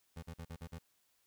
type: tone bursts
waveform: 25% pulse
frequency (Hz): 83.2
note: E2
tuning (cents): +17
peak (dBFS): -40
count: 6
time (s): 0.16-0.787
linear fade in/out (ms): 10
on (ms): 67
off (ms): 45
effects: white hiss -75 dBFS RMS until 1.26 s